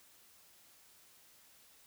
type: silence
effects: white hiss -63 dBFS RMS until 1.86 s